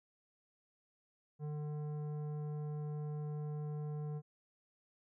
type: tone with tanh clipping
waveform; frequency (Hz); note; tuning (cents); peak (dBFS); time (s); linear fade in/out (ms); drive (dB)
sine; 149.6; D3; +32; -40; 1.39-4.22; 50; 12
effects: none